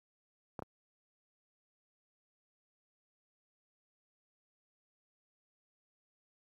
clicks, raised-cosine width 1 ms, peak -26 dBFS, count 2, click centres 0.592 / 0.623 s, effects high-pass 80 Hz 12 dB/octave + 11-bit

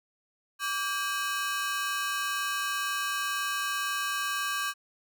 sawtooth ring-modulated tone, 1376 Hz, F6, 26 cents flat, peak -22 dBFS, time 0.59-4.74 s, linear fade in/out 50 ms, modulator 221 Hz, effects none

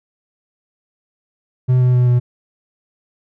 triangle tone with pitch steps, 126.8 / 125.42 / 124.05 / 122.69 Hz, B2 / B2 / B2 / B2, +46 / +27 / +8 / -11 cents, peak -8 dBFS, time 1.68-2.2 s, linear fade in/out 20 ms, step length 130 ms, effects none

